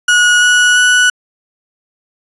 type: tone with pitch steps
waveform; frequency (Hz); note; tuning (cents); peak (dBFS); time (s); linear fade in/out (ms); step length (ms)
35% pulse; 1455 / 1466.8 / 1478.7; F#6 / F#6 / F#6; -29 / -15 / -1; -5; 0.08-1.1; 5; 340
effects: resampled to 24000 Hz + 7-bit